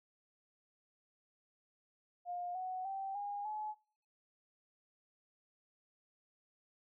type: tone with pitch steps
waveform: sine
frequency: 709 / 742.5 / 777.6 / 814.4 / 852.9 Hz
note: F5 / F#5 / G5 / G#5 / G#5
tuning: +26 / +6 / -14 / -34 / +46 cents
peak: -38 dBFS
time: 2.25-3.75 s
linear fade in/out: 50 ms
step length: 300 ms
effects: noise-tail reverb RT60 0.6 s tail -26 dB re dry